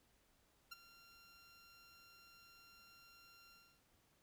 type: tone with ADSR envelope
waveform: 15% pulse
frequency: 1381 Hz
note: F6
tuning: 20 cents flat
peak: -40 dBFS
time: 0.71-3.82 s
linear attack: 13 ms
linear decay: 19 ms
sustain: -16 dB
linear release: 300 ms
effects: pink hiss -75 dBFS RMS until 4.22 s